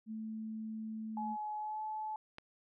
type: tone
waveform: sine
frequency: 219.5 Hz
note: A3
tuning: 4 cents flat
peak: -39 dBFS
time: 0.06-1.37 s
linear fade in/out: 50 ms
type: tone with pitch glide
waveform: sine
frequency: 848 to 862.8 Hz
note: G#5 to A5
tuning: +36 to -34 cents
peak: -37 dBFS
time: 1.17-2.16 s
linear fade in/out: 2 ms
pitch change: +30 cents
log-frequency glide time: 1.57-1.82 s
type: click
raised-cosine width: 0.3 ms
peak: -30 dBFS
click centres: 2.384 s
effects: none